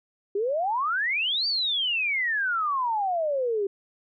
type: exponential two-way sweep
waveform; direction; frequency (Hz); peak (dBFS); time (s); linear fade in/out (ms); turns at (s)
sine; up then down; 385.5 to 4699 to 385.5; -23; 0.35-3.67; 5; 1.47
effects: none